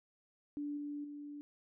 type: tone with level steps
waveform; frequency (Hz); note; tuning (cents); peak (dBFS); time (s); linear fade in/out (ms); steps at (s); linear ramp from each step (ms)
sine; 291.3; D4; -14; -37 / -39 / -44; 0.57-1.41; 0; 0.77 / 1.04; 5
effects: none